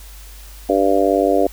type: harmonic tone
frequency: 98 Hz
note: G2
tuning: in tune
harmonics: 3 / 4 / 5 / 6 / 7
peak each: -19 / -19 / -19 / -19 / -19 dBFS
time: 0.69-1.47 s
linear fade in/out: 5 ms
effects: added 50 Hz sine -36 dBFS peak until 1.52 s + white hiss -43 dBFS RMS until 1.52 s